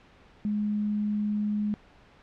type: tone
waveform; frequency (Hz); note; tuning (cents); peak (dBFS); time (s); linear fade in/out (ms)
sine; 209; G#3; +11; -25; 0.45-1.74; 0
effects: pink hiss -56 dBFS RMS until 2.22 s + low-pass 3000 Hz 12 dB/octave